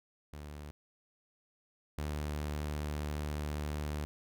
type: tone pair in turn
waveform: sawtooth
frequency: 74 / 74.56 Hz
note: D2 / D2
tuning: +14 / +27 cents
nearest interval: unison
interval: 13 cents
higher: second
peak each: -40 / -31 dBFS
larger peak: second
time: 0.33-0.71 / 1.98-4.05 s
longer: second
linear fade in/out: 0 ms
effects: none